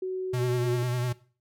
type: tone with pitch glide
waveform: sine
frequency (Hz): 373 to 363.4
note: F#4 to F#4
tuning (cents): +14 to -31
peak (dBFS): -28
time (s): 0.02-0.83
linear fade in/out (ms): 5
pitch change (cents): -45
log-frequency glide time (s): 0.51-0.62
type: tone with vibrato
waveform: square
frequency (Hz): 123.47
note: B2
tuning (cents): 0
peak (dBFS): -27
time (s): 0.33-1.13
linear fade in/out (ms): 10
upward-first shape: sine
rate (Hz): 10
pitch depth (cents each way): 39
effects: noise-tail reverb RT60 0.4 s tail -19 dB re dry